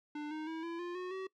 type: tone with pitch steps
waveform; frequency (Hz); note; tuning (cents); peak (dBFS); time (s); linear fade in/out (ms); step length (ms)
square; 297.8 / 310.1 / 322.9 / 336.2 / 350.1 / 364.5 / 379.6; D4 / D#4 / E4 / E4 / F4 / F#4 / F#4; +24 / -6 / -36 / +34 / +4 / -26 / +44; -39; 0.15-1.27; 5; 160
effects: noise-tail reverb RT60 0.1 s tail -21 dB re dry + low-pass 3000 Hz 12 dB/octave